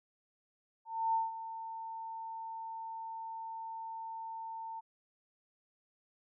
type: tone with ADSR envelope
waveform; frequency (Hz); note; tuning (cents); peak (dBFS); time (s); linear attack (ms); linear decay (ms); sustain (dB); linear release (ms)
sine; 900; A5; +39; -27; 0.85-4.81; 290; 170; -13; 21
effects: none